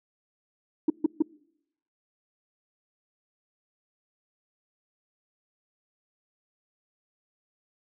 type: tone bursts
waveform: sine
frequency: 311.1 Hz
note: D#4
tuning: in tune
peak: -16 dBFS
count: 3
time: 0.88-1.223 s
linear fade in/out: 5 ms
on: 21 ms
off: 140 ms
effects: noise-tail reverb RT60 0.8 s tail -25 dB re dry + tanh soft clip ceiling -15 dBFS